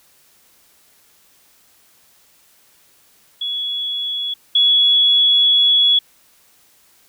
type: tone pair in turn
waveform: sine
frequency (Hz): 3374 / 3374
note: G#7 / G#7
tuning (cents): +27 / +27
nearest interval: unison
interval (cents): 0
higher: neither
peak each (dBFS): -20 / -10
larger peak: second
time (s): 3.41-4.34 / 4.55-5.99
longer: second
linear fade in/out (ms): 5
effects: white hiss -54 dBFS RMS until 7.08 s